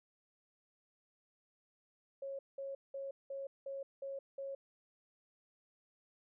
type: tone bursts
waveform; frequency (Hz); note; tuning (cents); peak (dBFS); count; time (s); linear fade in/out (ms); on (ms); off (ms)
sine; 548; C#5; -20; -40; 7; 2.22-4.55; 5; 170; 190
effects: none